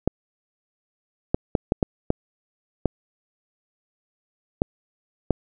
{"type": "clicks", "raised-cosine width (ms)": 2, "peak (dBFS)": -5, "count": 9, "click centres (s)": [0.076, 1.345, 1.552, 1.721, 1.828, 2.104, 2.857, 4.619, 5.307], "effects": []}